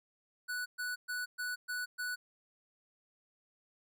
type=tone bursts; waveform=square; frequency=1480 Hz; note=F#6; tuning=in tune; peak=-36 dBFS; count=6; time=0.48-2.16 s; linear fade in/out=20 ms; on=180 ms; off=120 ms; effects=none